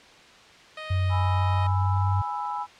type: tone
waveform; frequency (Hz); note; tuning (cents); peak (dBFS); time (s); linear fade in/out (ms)
10% pulse; 623; D#5; +2; -26; 0.77-1.67; 5
type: tone with pitch glide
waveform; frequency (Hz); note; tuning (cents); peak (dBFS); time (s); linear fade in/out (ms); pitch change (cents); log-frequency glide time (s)
sine; 93 to 96.34; F#2 to G2; +9 to -30; -21; 0.9-2.22; 10; +61; 1.13-2.1
type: chord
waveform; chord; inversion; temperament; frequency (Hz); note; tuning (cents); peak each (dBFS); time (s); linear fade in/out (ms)
sine; E major; first; equal; 830.6 / 987.8 / 1318.5; G#5 / B5 / E6; 0 / 0 / 0; -31 / -31 / -35; 1.09-2.67; 50
effects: white hiss -50 dBFS RMS until 2.79 s + low-pass 4000 Hz 12 dB/octave